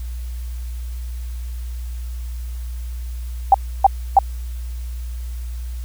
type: tone bursts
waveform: sine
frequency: 784 Hz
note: G5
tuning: in tune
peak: -5 dBFS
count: 3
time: 3.52-4.189 s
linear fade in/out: 2 ms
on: 23 ms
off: 300 ms
effects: added 60 Hz sine -25 dBFS peak until 5.84 s + white hiss -47 dBFS RMS until 5.84 s